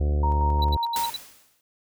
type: harmonic tone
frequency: 73.42 Hz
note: D2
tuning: in tune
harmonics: 1 / 2 / 3 / 4 / 5 / 6 / 7 / 8 / 9 / 10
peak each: -20 / -34 / -39 / -39 / -37 / -43 / -39 / -47 / -48 / -48 dBFS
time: 0-0.77 s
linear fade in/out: 10 ms
type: tone with tremolo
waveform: sine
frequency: 932.3 Hz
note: A#5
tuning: in tune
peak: -23 dBFS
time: 0.23-1.1 s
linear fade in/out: 5 ms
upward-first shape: square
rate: 5.5 Hz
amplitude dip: 30%
type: tone bursts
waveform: triangle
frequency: 3951 Hz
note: B7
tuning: in tune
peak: -26 dBFS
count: 6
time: 0.62-1.163 s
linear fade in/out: 2 ms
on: 23 ms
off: 81 ms
type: noise with exponential decay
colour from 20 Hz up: white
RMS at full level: -29 dBFS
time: 0.96-1.61 s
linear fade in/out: 1 ms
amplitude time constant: 140 ms
effects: none